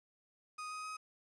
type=tone with pitch steps; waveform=35% pulse; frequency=1244.5 / 1253.2 / 1261.9 Hz; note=D#6 / D#6 / D#6; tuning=0 / +12 / +24 cents; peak=-40 dBFS; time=0.58-0.97 s; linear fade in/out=10 ms; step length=130 ms; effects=resampled to 22050 Hz + 11-bit